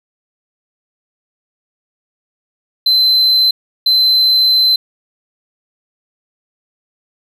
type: tone bursts at uneven times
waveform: triangle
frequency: 4067 Hz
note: C8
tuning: 50 cents flat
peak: -7 dBFS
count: 2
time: 2.86-3.51 / 3.86-4.76 s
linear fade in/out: 5 ms
effects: none